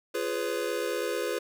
square chord, C# dominant seventh, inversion first, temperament just, 346.5 / 415.8 / 498.9 / 554.4 Hz, E#4 / G#4 / B4 / C#5, -14 / +2 / +17 / 0 cents, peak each -36 / -34 / -33 / -38 dBFS, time 0.14-1.39 s, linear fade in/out 10 ms, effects none

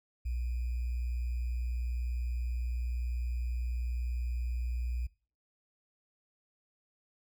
sine tone with sample-and-hold, 60.5 Hz, B1, 35 cents flat, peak -31 dBFS, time 0.25-5.07 s, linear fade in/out 10 ms, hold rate 2450 Hz, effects noise-tail reverb RT60 0.4 s tail -22 dB re dry

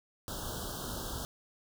pink band-stop noise, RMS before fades -39 dBFS, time 0.28-1.25 s, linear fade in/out 0 ms, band 1600 to 3000 Hz, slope 96 dB/octave, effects none

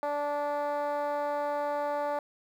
10% pulse tone with band-pass filter, 291.2 Hz, D4, 15 cents flat, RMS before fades -31 dBFS, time 0.03-2.19 s, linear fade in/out 0 ms, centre 700 Hz, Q 3.7, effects 10-bit

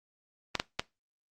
clicks, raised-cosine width 0.2 ms, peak -10 dBFS, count 3, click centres 0.553 / 0.599 / 0.795 s, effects noise-tail reverb RT60 0.2 s tail -19 dB re dry + Opus 32 kbps

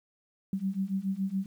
sine beating tone pair, 189.2 / 196.3 Hz, F#3 / G3, +39 / +3 cents, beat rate 7.1 Hz, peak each -32 / -31 dBFS, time 0.53-1.46 s, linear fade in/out 2 ms, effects 10-bit

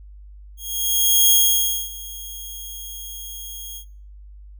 5% pulse tone with ADSR envelope, 3265 Hz, G#7, 30 cents flat, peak -3 dBFS, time 0.57-3.85 s, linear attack 730 ms, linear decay 590 ms, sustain -21 dB, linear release 83 ms, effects noise-tail reverb RT60 0.5 s tail -25 dB re dry + added 50 Hz sine -39 dBFS peak until 4.59 s

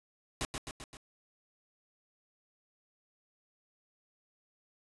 pink noise with echo, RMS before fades -34 dBFS, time 0.41-0.45 s, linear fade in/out 0 ms, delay 130 ms, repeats 4, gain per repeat -4 dB, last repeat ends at 0.97 s, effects resampled to 24000 Hz

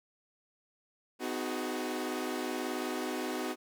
sawtooth chord, G# minor seventh, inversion first, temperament equal with one note detuned, 252.9 / 311.1 / 370 / 415.3 Hz, B3 / D#4 / F#4 / G#4, +41 / 0 / 0 / 0 cents, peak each -34 / -35 / -34 / -39 dBFS, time 1.19-3.56 s, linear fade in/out 50 ms, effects none

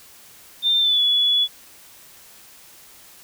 sine tone with pitch glide, 3595 to 3409 Hz, A7 to G#7, +36 to +45 cents, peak -15 dBFS, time 0.62-1.48 s, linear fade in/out 50 ms, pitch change -91 cents, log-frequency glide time 0.79-1.01 s, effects white hiss -47 dBFS RMS until 3.23 s

